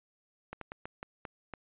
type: slowing click train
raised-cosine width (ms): 0.5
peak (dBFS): -25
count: 7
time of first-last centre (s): 0.53-1.537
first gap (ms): 83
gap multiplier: 1.28
effects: resampled to 8000 Hz